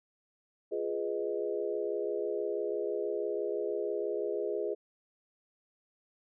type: chord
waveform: sine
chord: F half-diminished seventh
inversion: none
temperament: equal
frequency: 349.2 / 415.3 / 493.9 / 622.3 Hz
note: F4 / Ab4 / Cb5 / Eb5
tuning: 0 / 0 / 0 / 0 cents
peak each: -38 / -33 / -38 / -39 dBFS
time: 0.71-4.75 s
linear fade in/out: 20 ms
effects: none